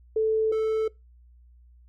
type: tone pair in turn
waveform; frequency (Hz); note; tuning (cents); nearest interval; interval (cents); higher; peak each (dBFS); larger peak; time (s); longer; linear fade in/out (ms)
sine / triangle; 439 / 439; A4 / A4; -4 / -4; unison; 0; neither; -20; neither; 0.16-0.52 / 0.52-0.88; neither; 5
effects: noise-tail reverb RT60 0.2 s tail -22 dB re dry + added 60 Hz sine -51 dBFS peak until 1.88 s